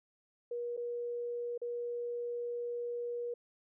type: tone with dropouts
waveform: sine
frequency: 478.8 Hz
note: A#4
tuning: 46 cents sharp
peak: -35 dBFS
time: 0.51-3.34 s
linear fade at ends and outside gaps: 5 ms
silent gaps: 0.767-0.774 / 1.578-1.616 s
effects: none